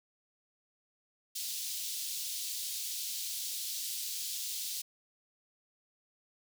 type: high-pass noise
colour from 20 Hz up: pink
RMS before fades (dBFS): -38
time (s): 1.35-4.82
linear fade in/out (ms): 10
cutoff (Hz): 3600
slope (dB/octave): 24
effects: none